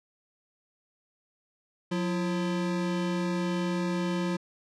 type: tone pair together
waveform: square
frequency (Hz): 180 / 339.8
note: F#3 / F4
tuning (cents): -47 / -47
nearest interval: major seventh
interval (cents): 1100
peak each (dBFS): -29 / -33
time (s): 1.91-4.37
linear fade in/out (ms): 10
effects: low-pass 6000 Hz 12 dB/octave